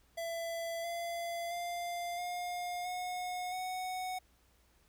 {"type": "tone with pitch steps", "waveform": "square", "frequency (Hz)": [669, 682.7, 696.6, 710.8, 725.3, 740.2], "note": ["E5", "F5", "F5", "F5", "F#5", "F#5"], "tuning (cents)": [25, -40, -5, 30, -35, 0], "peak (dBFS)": -37, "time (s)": [0.17, 4.19], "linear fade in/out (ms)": 10, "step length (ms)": 670, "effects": ["added 60 Hz sine -70 dBFS peak until 4.88 s", "pink hiss -70 dBFS RMS until 4.88 s"]}